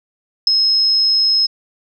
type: tone with ADSR envelope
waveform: sine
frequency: 5160 Hz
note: E8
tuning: 38 cents flat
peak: -3 dBFS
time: 0.47-1.47 s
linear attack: 5 ms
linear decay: 3 ms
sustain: -8 dB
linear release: 15 ms
effects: none